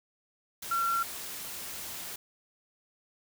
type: tone in noise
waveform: sine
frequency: 1364 Hz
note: F6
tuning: 41 cents flat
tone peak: -26 dBFS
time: 0.71-1.03 s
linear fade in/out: 5 ms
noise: white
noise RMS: -40 dBFS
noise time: 0.62-2.16 s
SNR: +11 dB
effects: none